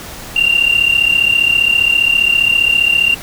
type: tone pair together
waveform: sine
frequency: 2759 / 2794 Hz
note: F7 / F7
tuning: -22 / 0 cents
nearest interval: unison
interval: 22 cents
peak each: -11 dBFS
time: 0.36-3.15 s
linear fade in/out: 5 ms
effects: tanh soft clip ceiling -4 dBFS + pink hiss -30 dBFS RMS until 3.22 s